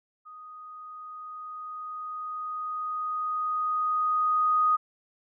sine tone with level ramp, 1244.5 Hz, D#6, in tune, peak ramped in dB -43 to -19 dBFS, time 0.25-4.77 s, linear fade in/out 20 ms, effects none

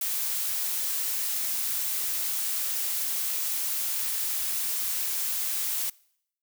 blue noise, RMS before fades -29 dBFS, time 0.01-5.9 s, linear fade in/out 5 ms, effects noise-tail reverb RT60 0.7 s tail -24 dB re dry

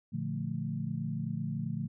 sine chord, Bb major seventh, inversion none, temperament equal, 116.54 / 146.83 / 174.61 / 220 Hz, Bb2 / D3 / F3 / A3, 0 / 0 / 0 / 0 cents, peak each -39 / -36 / -38 / -38 dBFS, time 0.12-1.88 s, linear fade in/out 20 ms, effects none

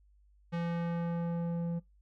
square tone with low-pass filter sweep, 170 Hz, F3, 46 cents flat, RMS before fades -34 dBFS, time 0.52-1.8 s, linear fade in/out 20 ms, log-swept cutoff 3100 to 430 Hz, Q 0.7, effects noise-tail reverb RT60 0.2 s tail -23 dB re dry + added 50 Hz sine -61 dBFS peak until 2.01 s

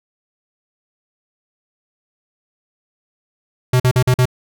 square tone bursts, 126.4 Hz, B2, 41 cents sharp, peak -11 dBFS, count 5, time 3.73-4.255 s, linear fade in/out 5 ms, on 69 ms, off 45 ms, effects none

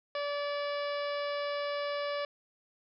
harmonic tone with a mistuned harmonic, 577 Hz, D5, 31 cents flat, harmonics 1 / 2 / 3 / 4 / 5 / 6 / 7 / 8 / 9, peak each -33 / -39 / -43 / -45 / -47 / -49 / -50 / -51 / -52 dBFS, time 0.15-2.25 s, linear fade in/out 2 ms, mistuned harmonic 8, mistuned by +37 cents, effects none

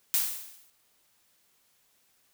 blue noise with exponential decay, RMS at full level -23 dBFS, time 0.14-0.7 s, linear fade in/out 0 ms, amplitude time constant 120 ms, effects white hiss -68 dBFS RMS until 2.33 s

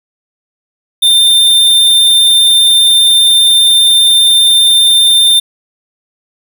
square tone, 3595 Hz, A7, 36 cents sharp, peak -5 dBFS, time 1.02-5.4 s, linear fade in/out 10 ms, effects none

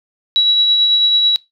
sine tone with tremolo, 3900 Hz, B7, 23 cents flat, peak -8 dBFS, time 0.36-1.36 s, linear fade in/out 0 ms, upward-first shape triangle, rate 9.1 Hz, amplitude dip 35%, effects noise-tail reverb RT60 0.2 s tail -21 dB re dry

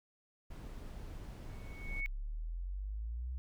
brown noise, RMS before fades -46 dBFS, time 0.5-2.01 s, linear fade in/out 10 ms
sine tone with exponential growth, 2217 Hz, C#7, in tune, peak -34 dBFS, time 1.46-2.06 s, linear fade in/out 0 ms, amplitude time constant 130 ms
sine exponential sweep, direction up, 30 to 65.41 Hz, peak -37 dBFS, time 1.87-3.38 s, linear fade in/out 0 ms
effects none

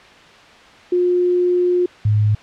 sine tone pair in turn, 357 / 105.59 Hz, F4 / G#2, +38 / +29 cents, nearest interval octave + major sixth, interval 2109 cents, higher first, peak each -13 / -12 dBFS, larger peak second, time 0.92-1.86 / 2.05-2.35 s, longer first, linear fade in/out 5 ms, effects white hiss -43 dBFS RMS until 2.42 s + low-pass 3000 Hz 12 dB/octave

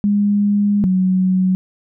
sine tone pair in turn, 204.4 / 186.03 Hz, G#3 / F#3, -27 / +10 cents, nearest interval major second, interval 163 cents, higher first, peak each -12 dBFS, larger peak neither, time 0.04-0.84 / 0.84-1.55 s, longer first, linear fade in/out 0 ms, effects none

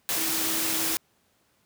sine tone in noise, 323.6 Hz, E4, 32 cents flat, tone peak -35 dBFS, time 0.17-0.95 s, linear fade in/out 0 ms, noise white, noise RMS -27 dBFS, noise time 0.09-0.97 s, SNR -11 dB, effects pink hiss -67 dBFS RMS until 1.65 s + high-pass 100 Hz 12 dB/octave

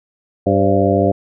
harmonic tone with a mistuned harmonic, 98 Hz, G2, in tune, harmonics 1 / 2 / 3 / 4 / 5 / 6 / 7, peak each -19 / -19 / -19 / -19 / -19 / -19 / -19 dBFS, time 0.46-1.12 s, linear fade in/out 10 ms, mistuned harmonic 5, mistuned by +79 cents, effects none

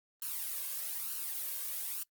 blue noise with flanger, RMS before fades -38 dBFS, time 0.22-2.03 s, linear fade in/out 2 ms, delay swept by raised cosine 0.69 to 1.89 ms, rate 1.1 Hz, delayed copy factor +0.75, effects noise-tail reverb RT60 0.1 s tail -24 dB re dry + Opus 32 kbps

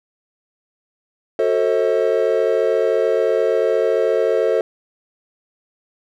triangle chord, F# diminished seventh, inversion none, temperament just, 370 / 444 / 532.8 / 639.4 Hz, F#4 / A4 / C5 / Eb5, 0 / +16 / +31 / +47 cents, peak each -21 / -16 / -18 / -20 dBFS, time 1.39-4.61 s, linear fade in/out 2 ms, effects none

